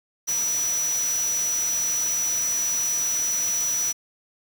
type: tone in noise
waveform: sine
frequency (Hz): 5890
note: F#8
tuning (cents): -9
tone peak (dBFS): -22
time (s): 0.27-3.93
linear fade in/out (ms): 20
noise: white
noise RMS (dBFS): -33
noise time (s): 0.27-3.93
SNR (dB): +8
effects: none